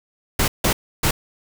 pink noise bursts at uneven times, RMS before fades -18 dBFS, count 3, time 0.39-0.48 / 0.64-0.73 / 1.03-1.11 s, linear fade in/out 5 ms, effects none

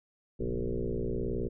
sine tone with frequency modulation, 189 Hz, F#3, 37 cents sharp, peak -29 dBFS, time 0.39-1.49 s, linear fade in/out 20 ms, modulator 59.4 Hz, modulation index 4.7, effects none

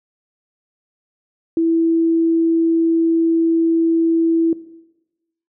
sine tone, 329.6 Hz, E4, in tune, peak -13 dBFS, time 1.57-4.53 s, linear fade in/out 2 ms, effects noise-tail reverb RT60 1.0 s tail -18 dB re dry

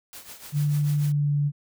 white noise with tremolo, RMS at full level -40 dBFS, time 0.13-1.12 s, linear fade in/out 0 ms, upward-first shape triangle, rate 6.8 Hz, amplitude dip 75%
sine tone with pitch glide, 146.83 to 144.98 Hz, D3 to D3, 0 to -22 cents, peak -20 dBFS, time 0.52-1.52 s, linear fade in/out 50 ms, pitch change -22 cents, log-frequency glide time 0.99-1.33 s
effects none

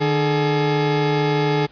30% pulse tone pair together, 151.1 / 426.6 Hz, D3 / G#4, +50 / +46 cents, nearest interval octave + tritone, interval 1796 cents, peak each -17 dBFS, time 0-1.67 s, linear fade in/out 20 ms, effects pink hiss -50 dBFS RMS until 1.71 s + resampled to 11025 Hz

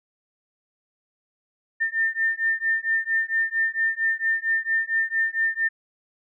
sine beating tone pair, 1801 / 1805.4 Hz, A6 / A6, +40 / +44 cents, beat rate 4.4 Hz, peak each -24 dBFS, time 1.8-5.69 s, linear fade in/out 20 ms, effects none

